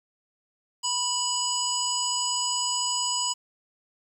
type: harmonic tone with a mistuned harmonic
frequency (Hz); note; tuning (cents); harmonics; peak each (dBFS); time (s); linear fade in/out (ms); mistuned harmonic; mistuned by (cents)
983; B5; -8; 1 / 3 / 5 / 7 / 8; -31 / -31 / -31 / -31 / -31; 0.83-3.34; 20; 5; +22
effects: 9-bit